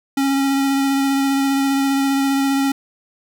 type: tone with vibrato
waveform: square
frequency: 274 Hz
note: C#4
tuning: 20 cents flat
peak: -16 dBFS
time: 0.17-2.72 s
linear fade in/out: 5 ms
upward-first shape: sine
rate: 15 Hz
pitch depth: 13 cents each way
effects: none